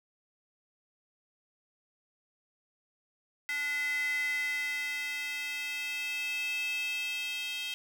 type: tone with high-pass filter sweep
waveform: square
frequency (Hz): 290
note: D4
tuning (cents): -22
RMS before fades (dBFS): -34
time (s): 3.49-7.74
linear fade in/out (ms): 0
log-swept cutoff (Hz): 1900 to 2900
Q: 8.2
effects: none